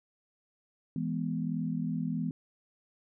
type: chord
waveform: sine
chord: E major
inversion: none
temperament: equal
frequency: 164.81 / 207.7 / 246.9 Hz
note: E3 / G#3 / B3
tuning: 0 / 0 / 0 cents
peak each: -33 / -36 / -34 dBFS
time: 0.96-2.31 s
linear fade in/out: 2 ms
effects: none